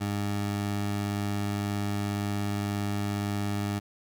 20% pulse tone, 101.9 Hz, G#2, 32 cents flat, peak -23 dBFS, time 0-3.8 s, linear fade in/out 20 ms, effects none

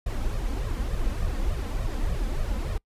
brown noise with flanger, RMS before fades -27 dBFS, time 0.06-2.78 s, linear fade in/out 5 ms, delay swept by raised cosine 1.6 to 3.9 ms, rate 3.4 Hz, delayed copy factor +0.8, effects noise-tail reverb RT60 0.1 s tail -26 dB re dry + resampled to 32000 Hz

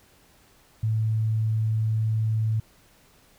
sine tone, 110.1 Hz, A2, 2 cents sharp, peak -21 dBFS, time 0.83-2.6 s, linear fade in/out 5 ms, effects pink hiss -58 dBFS RMS until 3.38 s

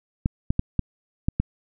clicks, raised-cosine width 5 ms, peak -8 dBFS, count 6, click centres 0.259 / 0.505 / 0.594 / 0.793 / 1.285 / 1.4 s, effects none

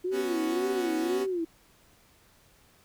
sine tone with vibrato, 352.4 Hz, F4, 16 cents sharp, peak -27 dBFS, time 0.04-1.45 s, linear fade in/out 10 ms, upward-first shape sine, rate 1.9 Hz, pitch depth 170 cents each way
sawtooth chord, B suspended second, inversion none, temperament equal, 246.9 / 277.2 / 370 Hz, B3 / C#4 / F#4, 0 / 0 / 0 cents, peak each -32 dBFS, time 0.11-1.27 s, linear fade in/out 50 ms
effects pink hiss -61 dBFS RMS until 2.84 s

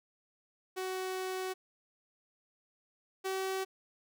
sawtooth tone pair in turn, 374.1 / 381.3 Hz, F#4 / G4, +19 / -48 cents, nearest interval unison, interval 33 cents, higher second, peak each -31 / -29 dBFS, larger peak second, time 0.76-1.54 / 3.24-3.65 s, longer first, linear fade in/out 20 ms, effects none

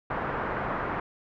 white low-pass noise, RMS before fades -31 dBFS, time 0.1-1 s, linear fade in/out 5 ms, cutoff 1500 Hz, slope 24 dB/octave, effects none

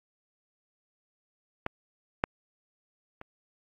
clicks, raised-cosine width 0.5 ms, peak -15 / -8 / -27 dBFS, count 3, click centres 1.664 / 2.239 / 3.214 s, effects AAC 64 kbps

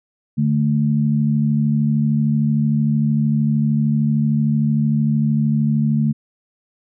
sine tone pair together, 146.83 / 220 Hz, D3 / A3, 0 / 0 cents, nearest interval perfect fifth, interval 700 cents, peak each -17 dBFS, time 0.37-6.13 s, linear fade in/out 20 ms, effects none

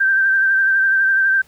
sine tone with vibrato, 1568 Hz, G6, in tune, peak -12 dBFS, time 0-1.42 s, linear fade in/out 10 ms, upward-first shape sine, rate 12 Hz, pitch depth 29 cents each way, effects pink hiss -53 dBFS RMS until 1.47 s

